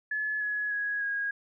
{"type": "tone with pitch steps", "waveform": "sine", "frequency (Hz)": [1713, 1688.4, 1664.2, 1640.4], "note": ["A6", "G#6", "G#6", "G#6"], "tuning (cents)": [-47, 28, 3, -22], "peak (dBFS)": -28, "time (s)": [0.11, 1.31], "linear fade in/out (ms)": 5, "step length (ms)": 300, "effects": []}